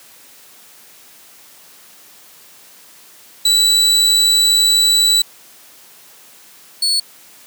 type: tone pair in turn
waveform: 35% pulse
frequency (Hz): 3951 / 4412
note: B7 / C#8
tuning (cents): 0 / -9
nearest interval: major second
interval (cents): 191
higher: second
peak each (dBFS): -8 / -12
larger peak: first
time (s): 3.45-5.22 / 6.82-7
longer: first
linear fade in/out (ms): 5
effects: white hiss -44 dBFS RMS until 7.46 s + high-pass 150 Hz 12 dB/octave